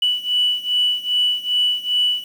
sine beating tone pair, 2960 / 2962.5 Hz, F#7 / F#7, 0 / +1 cents, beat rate 2.5 Hz, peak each -18 / -20 dBFS, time 0.02-2.24 s, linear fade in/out 5 ms, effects tanh soft clip ceiling -9 dBFS + 7-bit

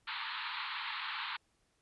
pink band-pass noise, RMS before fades -40 dBFS, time 0.07-1.37 s, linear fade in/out 10 ms, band 870 to 4300 Hz, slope 96 dB/octave, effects pink hiss -75 dBFS RMS until 1.81 s + resampled to 24000 Hz

